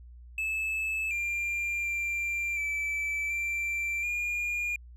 triangle tone with pitch steps, 2612 / 2387 / 2371 / 2316 / 2352 / 2423 Hz, E7 / D7 / D7 / D7 / D7 / D#7, -17 / +28 / +16 / -25 / +2 / -47 cents, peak -27 dBFS, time 0.38-4.76 s, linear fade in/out 2 ms, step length 730 ms, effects added 60 Hz sine -46 dBFS peak until 4.96 s

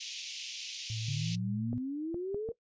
pink band-pass noise, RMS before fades -42 dBFS, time 0-1.36 s, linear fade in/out 10 ms, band 2500 to 6600 Hz, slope 48 dB/octave
sine tone with pitch glide, 111.4 to 114.73 Hz, A2 to A#2, +22 to -27 cents, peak -35 dBFS, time 0.9-1.78 s, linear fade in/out 0 ms, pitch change +51 cents, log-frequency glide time 1.05-1.64 s
sine exponential sweep, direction up, 139.3 to 467.1 Hz, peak -33 dBFS, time 1.08-2.52 s, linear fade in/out 5 ms
clicks, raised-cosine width 2 ms, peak -28 dBFS, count 4, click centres 1.73 / 2.144 / 2.345 / 2.489 s
effects noise-tail reverb RT60 0.1 s tail -19 dB re dry + resampled to 16000 Hz

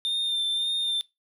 triangle tone with vibrato, 3606 Hz, A7, 42 cents sharp, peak -23 dBFS, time 0.05-1.01 s, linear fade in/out 0 ms, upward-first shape sine, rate 1.8 Hz, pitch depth 26 cents each way, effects noise-tail reverb RT60 0.2 s tail -19 dB re dry

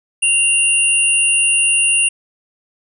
sine tone pair together, 2773 / 9408 Hz, F7 / D9, -13 / +2 cents, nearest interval octave + major sixth, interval 2115 cents, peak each -14 dBFS, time 0.22-2.09 s, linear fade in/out 10 ms, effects none

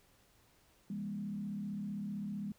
sine tone with frequency modulation, 202.7 Hz, G#3, 42 cents flat, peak -37 dBFS, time 0.9-2.52 s, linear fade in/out 2 ms, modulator 35.5 Hz, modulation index 0.78, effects pink hiss -68 dBFS RMS until 2.58 s

